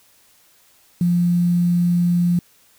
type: tone with quantisation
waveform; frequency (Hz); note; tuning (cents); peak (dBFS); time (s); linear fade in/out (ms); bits
sine; 174.61; F3; 0; -14; 1.01-2.39; 2; 7
effects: white hiss -55 dBFS RMS until 2.78 s